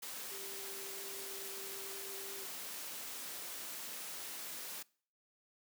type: tone in noise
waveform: sine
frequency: 392 Hz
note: G4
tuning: in tune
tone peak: -51 dBFS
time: 0.31-2.46 s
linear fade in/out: 10 ms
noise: white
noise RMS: -45 dBFS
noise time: 0.02-4.83 s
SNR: -9 dB
effects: noise-tail reverb RT60 0.5 s tail -24 dB re dry + high-pass 200 Hz 12 dB/octave